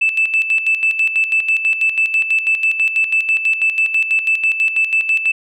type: tone with tremolo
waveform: sine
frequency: 2637 Hz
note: E7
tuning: in tune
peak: -10 dBFS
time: 0.01-5.32 s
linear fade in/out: 10 ms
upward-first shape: square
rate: 6.1 Hz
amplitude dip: 65%
effects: tanh soft clip ceiling -6 dBFS